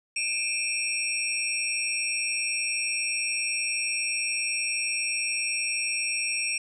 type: tone cluster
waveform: sine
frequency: 2402 / 2615 / 5570 / 8160 Hz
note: D7 / E7 / F8 / C9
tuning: +38 / -15 / -5 / -44 cents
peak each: -30 / -31 / -31 / -32 dBFS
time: 0.16-6.58 s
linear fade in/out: 5 ms
effects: tanh soft clip ceiling -16 dBFS